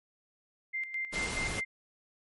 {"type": "tone with tremolo", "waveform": "sine", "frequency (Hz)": 2093, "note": "C7", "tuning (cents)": 0, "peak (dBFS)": -31, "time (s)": [0.73, 1.65], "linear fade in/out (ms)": 20, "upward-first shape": "square", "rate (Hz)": 4.7, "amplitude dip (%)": 65}
{"type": "noise", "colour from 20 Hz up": "pink", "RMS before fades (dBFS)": -36, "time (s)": [1.12, 1.61], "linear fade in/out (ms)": 20}
{"effects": ["MP3 48 kbps"]}